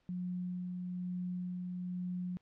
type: tone with tremolo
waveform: sine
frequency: 180 Hz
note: F#3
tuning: 47 cents flat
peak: -35 dBFS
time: 0.09-2.37 s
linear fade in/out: 0 ms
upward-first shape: sine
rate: 1.1 Hz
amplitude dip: 25%
effects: pink hiss -75 dBFS RMS until 2.41 s + low-pass 4000 Hz 12 dB/octave